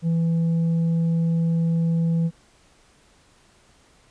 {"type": "tone with tanh clipping", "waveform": "sine", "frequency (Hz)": 165.9, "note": "E3", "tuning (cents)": 11, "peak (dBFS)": -19, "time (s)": [0.02, 2.31], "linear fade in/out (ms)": 50, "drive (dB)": 3, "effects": ["pink hiss -57 dBFS RMS until 4.1 s", "resampled to 22050 Hz"]}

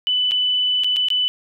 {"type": "tone with dropouts", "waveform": "sine", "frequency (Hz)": 2992, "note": "F#7", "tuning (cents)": 19, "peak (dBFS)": -16, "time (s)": [0.07, 1.28], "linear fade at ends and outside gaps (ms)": 0, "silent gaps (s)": [[0.311, 0.318], [0.836, 0.844], [0.962, 0.967], [1.085, 1.103]], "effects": []}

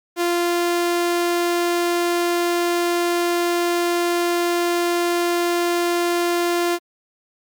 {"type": "tone", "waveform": "sawtooth", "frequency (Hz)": 347, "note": "F4", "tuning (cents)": -11, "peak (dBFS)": -14, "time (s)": [0.16, 6.79], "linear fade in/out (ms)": 50, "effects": ["Opus 48 kbps"]}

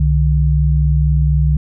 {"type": "tone pair together", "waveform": "sine", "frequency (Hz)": [65.41, 149.58], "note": ["C2", "D3"], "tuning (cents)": [0, 32], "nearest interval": "octave + major second", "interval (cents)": 1432, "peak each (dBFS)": [-12, -14], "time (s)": [0, 1.57], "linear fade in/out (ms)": 5, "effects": []}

